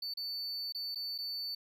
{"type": "tone with dropouts", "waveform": "triangle", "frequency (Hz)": 4500, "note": "C#8", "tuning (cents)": 25, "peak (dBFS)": -35, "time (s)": [0.02, 1.55], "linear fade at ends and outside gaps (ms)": 5, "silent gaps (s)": [[0.139, 0.171], [0.724, 0.747], [0.948, 0.956], [1.18, 1.185]], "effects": []}